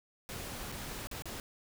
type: noise with dropouts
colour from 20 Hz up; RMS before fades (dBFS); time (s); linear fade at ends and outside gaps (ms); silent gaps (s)
pink; -42; 0.29-1.4; 0; 0.718-0.723 / 1.071-1.113 / 1.222-1.256
effects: none